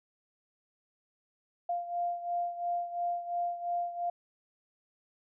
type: beating tone pair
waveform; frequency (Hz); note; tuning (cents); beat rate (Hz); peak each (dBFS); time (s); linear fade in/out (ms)
sine; 697 / 699.9; F5 / F5; -4 / +4; 2.9; -32 / -37; 1.69-4.1; 5
effects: none